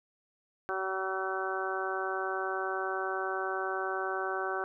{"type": "harmonic tone", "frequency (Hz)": 190, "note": "F#3", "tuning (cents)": 46, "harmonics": [2, 3, 4, 5, 6, 7, 8], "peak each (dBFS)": [-36, -41, -37, -44, -39, -40, -37], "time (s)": [0.69, 4.64], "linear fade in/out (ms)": 0, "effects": []}